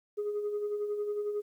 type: tone with tremolo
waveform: sine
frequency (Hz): 415.3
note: G#4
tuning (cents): 0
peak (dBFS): -27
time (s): 0.17-1.42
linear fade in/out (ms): 20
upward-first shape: sine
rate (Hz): 11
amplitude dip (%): 50
effects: tanh soft clip ceiling -27 dBFS + 11-bit